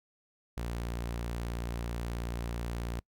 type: tone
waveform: sawtooth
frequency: 58.5 Hz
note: A#1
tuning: 7 cents sharp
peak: -30 dBFS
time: 0.57-3 s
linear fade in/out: 5 ms
effects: noise-tail reverb RT60 0.1 s tail -25 dB re dry